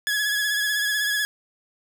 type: tone with vibrato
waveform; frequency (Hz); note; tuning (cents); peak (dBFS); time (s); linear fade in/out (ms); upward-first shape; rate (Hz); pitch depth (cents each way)
sawtooth; 1685; G#6; +25; -18; 0.07-1.25; 0; sine; 16; 35
effects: none